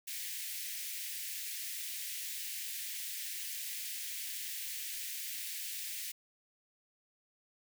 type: high-pass noise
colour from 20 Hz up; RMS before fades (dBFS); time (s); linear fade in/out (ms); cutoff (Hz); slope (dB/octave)
white; -41; 0.07-6.12; 10; 1800; 48
effects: none